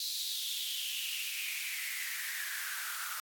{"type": "noise with high-pass filter sweep", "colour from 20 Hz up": "white", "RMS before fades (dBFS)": -38, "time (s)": [0, 3.2], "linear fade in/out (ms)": 2, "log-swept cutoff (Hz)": [4200, 1300], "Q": 6.3, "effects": ["AAC 64 kbps"]}